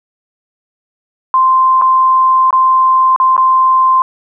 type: tone with dropouts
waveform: sine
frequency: 1043 Hz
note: C6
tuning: 6 cents flat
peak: -6 dBFS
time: 1.34-4.02 s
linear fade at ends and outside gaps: 1 ms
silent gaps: 1.814-1.82 / 2.507-2.528 / 3.162-3.2 / 3.366-3.378 s
effects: none